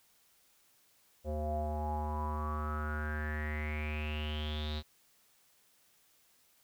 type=tone with low-pass filter sweep; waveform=square; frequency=75.8 Hz; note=D#2; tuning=45 cents flat; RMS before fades=-36 dBFS; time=1.24-4.83 s; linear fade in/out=50 ms; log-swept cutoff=580 to 4000 Hz; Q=10; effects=white hiss -68 dBFS RMS until 6.63 s